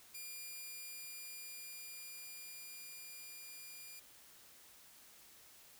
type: tone with level ramp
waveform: 5% pulse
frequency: 2400 Hz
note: D7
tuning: 37 cents sharp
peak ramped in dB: -36 to -41 dBFS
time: 0.14-4 s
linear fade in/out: 10 ms
effects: white hiss -61 dBFS RMS until 5.79 s

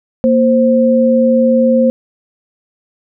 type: tone pair together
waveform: sine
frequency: 233.4 / 524 Hz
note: A#3 / C5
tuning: +2 / +2 cents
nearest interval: octave + major second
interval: 1400 cents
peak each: -10 dBFS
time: 0.24-1.9 s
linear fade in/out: 0 ms
effects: none

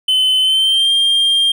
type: tone with pitch glide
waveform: triangle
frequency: 3044 to 3199 Hz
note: F#7 to G7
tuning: +48 to +34 cents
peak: -9 dBFS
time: 0.08-1.52 s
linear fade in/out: 5 ms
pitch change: +86 cents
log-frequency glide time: 0.41-0.92 s
effects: none

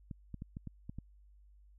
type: clicks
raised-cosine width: 5 ms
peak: -30 dBFS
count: 7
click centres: 0.112 / 0.343 / 0.421 / 0.569 / 0.673 / 0.895 / 0.986 s
effects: added 50 Hz sine -58 dBFS peak until 1.78 s

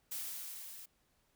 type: noise with level ramp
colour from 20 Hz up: blue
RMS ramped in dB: -40 to -51 dBFS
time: 0.11-0.86 s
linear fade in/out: 10 ms
effects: pink hiss -75 dBFS RMS until 1.35 s

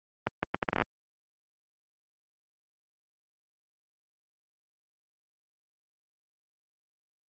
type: accelerating click train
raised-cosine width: 0.5 ms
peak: -9 dBFS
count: 11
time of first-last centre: 0.27-0.82 s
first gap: 160 ms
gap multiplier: 0.72
effects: high-pass 100 Hz 12 dB/octave + Opus 24 kbps

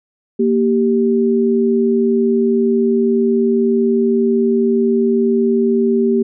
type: tone pair together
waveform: sine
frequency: 233.1 / 391.2 Hz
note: A#3 / G4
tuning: 0 / -4 cents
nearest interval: major sixth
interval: 896 cents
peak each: -14 dBFS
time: 0.39-6.23 s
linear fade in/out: 10 ms
effects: none

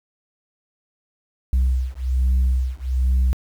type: beating tone pair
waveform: sine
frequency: 63.4 / 64.6 Hz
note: B1 / C2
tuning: +46 / -21 cents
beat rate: 1.2 Hz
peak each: -18 dBFS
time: 1.53-3.33 s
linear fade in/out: 0 ms
effects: tanh soft clip ceiling -13 dBFS + 8-bit

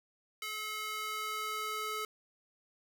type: tone with high-pass filter sweep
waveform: square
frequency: 430 Hz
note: A4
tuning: 40 cents flat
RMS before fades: -38 dBFS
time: 0.42-2.05 s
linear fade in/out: 2 ms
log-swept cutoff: 1900 to 880 Hz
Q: 1.4
effects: none

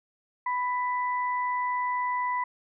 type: tone pair together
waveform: sine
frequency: 992 / 1984 Hz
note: B5 / B6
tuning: +7 / +7 cents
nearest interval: octave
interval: 1200 cents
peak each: -26 / -34 dBFS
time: 0.46-2.44 s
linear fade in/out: 5 ms
effects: none

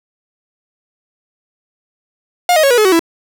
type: tone with pitch steps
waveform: 45% pulse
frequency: 711 / 626.2 / 551.4 / 485.6 / 427.7 / 376.6 / 331.7 Hz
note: F5 / D#5 / C#5 / B4 / A4 / F#4 / E4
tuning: +31 / +11 / -9 / -29 / -49 / +31 / +11 cents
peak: -8 dBFS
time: 2.49-2.994 s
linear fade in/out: 2 ms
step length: 72 ms
effects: none

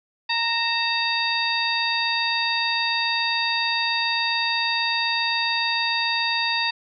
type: harmonic tone with a mistuned harmonic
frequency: 927 Hz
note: A#5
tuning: 10 cents flat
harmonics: 1 / 2 / 3 / 4 / 5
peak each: -27 / -27 / -27 / -27 / -27 dBFS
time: 0.29-6.71 s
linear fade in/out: 10 ms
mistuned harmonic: 3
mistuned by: -82 cents
effects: none

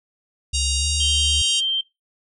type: harmonic tone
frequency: 938 Hz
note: A#5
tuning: 11 cents sharp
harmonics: 3 / 4 / 5 / 6 / 7 / 8 / 9 / 10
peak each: -27 / -28 / -29 / -30 / -30 / -31 / -32 / -32 dBFS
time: 0.53-1.61 s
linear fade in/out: 20 ms
type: tone with pitch glide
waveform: sine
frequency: 68.8 to 74.59 Hz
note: C#2 to D2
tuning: -12 to +27 cents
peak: -23 dBFS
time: 0.53-1.42 s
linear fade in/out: 5 ms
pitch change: +139 cents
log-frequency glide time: 0.78-0.85 s
type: tone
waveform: sine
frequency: 3145 Hz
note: G7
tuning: 5 cents sharp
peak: -19 dBFS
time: 1-1.81 s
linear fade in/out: 5 ms
effects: noise-tail reverb RT60 0.2 s tail -20 dB re dry

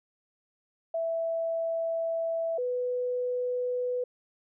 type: tone pair in turn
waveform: sine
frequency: 660 / 496.1 Hz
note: E5 / B4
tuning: +2 / +8 cents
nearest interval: perfect fourth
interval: 494 cents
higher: first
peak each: -27 dBFS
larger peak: neither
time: 0.94-2.58 / 2.58-4.04 s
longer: first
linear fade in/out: 5 ms
effects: none

